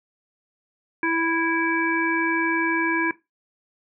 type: harmonic tone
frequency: 329.6 Hz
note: E4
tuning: in tune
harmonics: 1 / 3 / 5 / 7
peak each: -24 / -28 / -25 / -27 dBFS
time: 1.03-3.11 s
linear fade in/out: 2 ms
effects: noise-tail reverb RT60 0.2 s tail -17 dB re dry